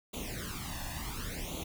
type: noise with flanger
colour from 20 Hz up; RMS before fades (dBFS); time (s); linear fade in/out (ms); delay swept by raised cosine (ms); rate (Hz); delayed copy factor
pink; -39; 0.13-1.64; 10; 0.29 to 1.14; 0.7; +0.85
effects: none